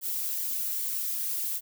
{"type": "noise with flanger", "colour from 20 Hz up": "violet", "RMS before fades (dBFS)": -31, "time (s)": [0.01, 1.61], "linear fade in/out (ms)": 50, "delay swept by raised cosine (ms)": [0.75, 4.85], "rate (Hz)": 2.5, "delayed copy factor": -0.65, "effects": []}